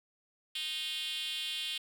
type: tone with high-pass filter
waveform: 5% pulse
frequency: 309.7 Hz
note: D#4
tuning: 8 cents flat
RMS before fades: -37 dBFS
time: 0.55-1.78 s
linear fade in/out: 5 ms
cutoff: 3200 Hz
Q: 4.1
effects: none